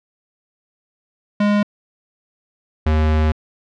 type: tone pair in turn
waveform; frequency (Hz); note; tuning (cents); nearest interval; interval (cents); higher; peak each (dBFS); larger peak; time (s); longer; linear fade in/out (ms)
square; 206.2 / 77.66; G#3 / D#2; -12 / -3; octave + perfect fourth; 1691; first; -14; neither; 1.4-1.63 / 2.86-3.32; second; 5
effects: low-pass 3000 Hz 12 dB/octave